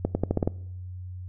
accelerating click train, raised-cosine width 2 ms, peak -10 dBFS, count 7, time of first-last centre 0.05-0.475 s, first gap 100 ms, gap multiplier 0.86, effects noise-tail reverb RT60 0.8 s tail -22 dB re dry + added 91 Hz sine -35 dBFS peak until 1.28 s

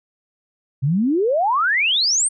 sine exponential sweep, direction up, 126.2 to 9240 Hz, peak -15 dBFS, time 0.82-2.29 s, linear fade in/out 20 ms, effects none

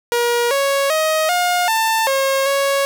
sawtooth tone with pitch steps, 476.5 / 554 / 629 / 713 / 891 / 541 / 554 Hz, A#4 / C#5 / D#5 / F5 / A5 / C#5 / C#5, +38 / -1 / +19 / +36 / +22 / -42 / -1 cents, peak -11 dBFS, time 0.12-2.85 s, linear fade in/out 0 ms, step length 390 ms, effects none

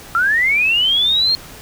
sine linear sweep, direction up, 1318.5 to 4276 Hz, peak -12 dBFS, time 0.15-1.35 s, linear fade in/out 0 ms, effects pink hiss -37 dBFS RMS until 1.61 s

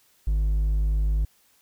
sine tone with hard clipping, 51.91 Hz, G#1, in tune, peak -21 dBFS, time 0.27-1.25 s, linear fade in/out 5 ms, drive 3 dB, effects white hiss -62 dBFS RMS until 1.61 s

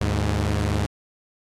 sawtooth tone pair together, 75.67 / 103.83 Hz, D#2 / G#2, -48 / 0 cents, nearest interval perfect fourth, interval 548 cents, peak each -20 / -19 dBFS, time 0.01-0.86 s, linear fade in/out 0 ms, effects low-pass 9000 Hz 12 dB/octave + AAC 64 kbps

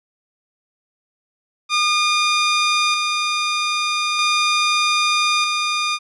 15% pulse tone with tremolo, 1214 Hz, D#6, 43 cents flat, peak -9 dBFS, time 1.69-5.99 s, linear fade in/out 50 ms, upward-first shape square, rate 0.4 Hz, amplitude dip 30%, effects resampled to 22050 Hz

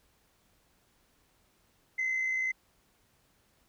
sine tone pair together, 1995.2 / 2056 Hz, B6 / C7, +17 / -31 cents, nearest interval minor second, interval 52 cents, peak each -37 / -27 dBFS, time 1.98-2.52 s, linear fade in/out 10 ms, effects tanh soft clip ceiling -25 dBFS + pink hiss -69 dBFS RMS until 3.68 s

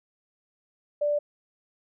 sine tone, 587.3 Hz, D5, in tune, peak -22 dBFS, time 1.01-1.19 s, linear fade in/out 10 ms, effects none

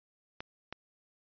clicks, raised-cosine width 0.3 ms, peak -23 dBFS, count 2, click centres 0.405 / 0.726 s, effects resampled to 11025 Hz

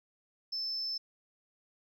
sine tone, 5274 Hz, E8, in tune, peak -32 dBFS, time 0.52-0.98 s, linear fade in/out 10 ms, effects tanh soft clip ceiling -29 dBFS + 12-bit

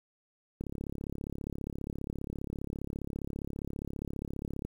click train, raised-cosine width 3 ms, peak -24 dBFS, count 142, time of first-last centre 0.61-4.65 s, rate 34.9 Hz, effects 9-bit

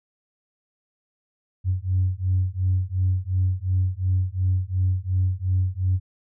sine beating tone pair, 91.4 / 94.2 Hz, F#2 / F#2, -21 / +32 cents, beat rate 2.8 Hz, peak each -22 dBFS, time 1.64-6 s, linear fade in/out 50 ms, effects tanh soft clip ceiling -13 dBFS

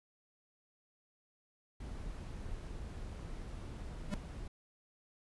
brown noise, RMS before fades -44 dBFS, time 1.8-4.48 s, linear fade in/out 5 ms
square tone with exponential growth, 199.3 Hz, G3, 29 cents sharp, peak -32 dBFS, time 4.06-4.14 s, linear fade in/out 0 ms, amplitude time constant 16 ms
effects resampled to 24000 Hz

